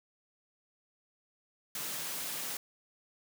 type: high-pass noise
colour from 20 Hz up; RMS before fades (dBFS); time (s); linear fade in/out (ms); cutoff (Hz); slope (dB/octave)
white; -38; 1.75-2.57; 2; 120; 48
effects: none